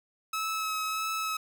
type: tone with vibrato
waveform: sawtooth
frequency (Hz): 1292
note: E6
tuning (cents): -35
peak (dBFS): -26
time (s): 0.33-1.37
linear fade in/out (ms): 5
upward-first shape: sine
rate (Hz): 1.6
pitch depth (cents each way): 16
effects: none